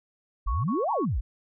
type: exponential two-way sweep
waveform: sine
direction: up then down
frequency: 39.95 to 992 to 39.95 Hz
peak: -24 dBFS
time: 0.46-1.21 s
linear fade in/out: 10 ms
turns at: 0.92 s
type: tone bursts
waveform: sine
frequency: 1108.7 Hz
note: C#6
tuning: in tune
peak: -31 dBFS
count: 3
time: 0.47-1.054 s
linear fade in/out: 10 ms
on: 170 ms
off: 37 ms
effects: none